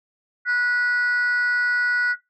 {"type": "tone pair together", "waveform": "sine", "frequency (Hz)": [1466, 1956.9], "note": ["F#6", "B6"], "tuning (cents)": [-16, -16], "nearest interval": "perfect fourth", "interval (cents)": 500, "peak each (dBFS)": [-17, -25], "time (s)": [0.45, 2.16], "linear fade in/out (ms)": 50, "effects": ["noise-tail reverb RT60 0.2 s tail -17 dB re dry", "tanh soft clip ceiling -16 dBFS"]}